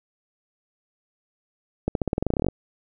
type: accelerating click train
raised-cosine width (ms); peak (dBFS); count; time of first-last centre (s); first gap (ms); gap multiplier
2; -9; 16; 1.88-2.486; 72; 0.91
effects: none